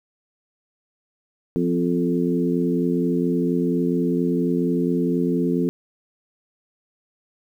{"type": "harmonic tone with a mistuned harmonic", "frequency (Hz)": 87.31, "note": "F2", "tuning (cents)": 0, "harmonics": [2, 3, 4, 5], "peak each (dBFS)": [-23, -22, -25, -27], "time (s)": [1.56, 5.69], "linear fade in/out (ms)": 0, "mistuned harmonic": 3, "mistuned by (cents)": -20, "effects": ["9-bit"]}